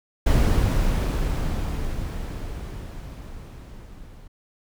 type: noise with level ramp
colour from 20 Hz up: brown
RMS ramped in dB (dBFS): -17 to -44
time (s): 0.26-4.28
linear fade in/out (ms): 10
effects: none